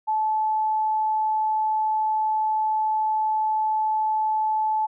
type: tone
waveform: sine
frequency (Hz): 867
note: A5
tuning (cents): -26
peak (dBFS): -20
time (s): 0.07-4.87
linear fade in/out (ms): 20
effects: none